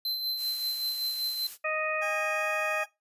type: tone with tremolo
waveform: square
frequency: 4084 Hz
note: C8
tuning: 43 cents flat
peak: -28 dBFS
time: 0.05-1.47 s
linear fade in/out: 2 ms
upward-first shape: sine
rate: 5.2 Hz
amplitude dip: 45%
type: noise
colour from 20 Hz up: blue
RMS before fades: -41 dBFS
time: 0.36-1.58 s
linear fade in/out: 50 ms
type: harmonic tone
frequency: 622.3 Hz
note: D#5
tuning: in tune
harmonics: 1 / 2 / 3 / 4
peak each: -32 / -34 / -35 / -32 dBFS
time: 1.64-2.84 s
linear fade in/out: 10 ms
type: tone with pitch glide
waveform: 20% pulse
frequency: 813 to 818.7 Hz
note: G#5 to G#5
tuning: -37 to -25 cents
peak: -31 dBFS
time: 2.01-2.86 s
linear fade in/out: 20 ms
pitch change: +12 cents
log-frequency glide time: 2.35-2.44 s
effects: noise-tail reverb RT60 0.2 s tail -19 dB re dry + resampled to 32000 Hz